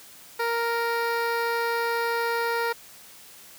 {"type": "tone with notch filter", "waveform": "15% pulse", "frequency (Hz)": 466.2, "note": "A#4", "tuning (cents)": 0, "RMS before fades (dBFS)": -26, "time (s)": [0.39, 2.73], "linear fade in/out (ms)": 10, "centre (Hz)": 7900, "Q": 0.67, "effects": ["white hiss -48 dBFS RMS until 3.58 s", "high-pass 60 Hz 12 dB/octave"]}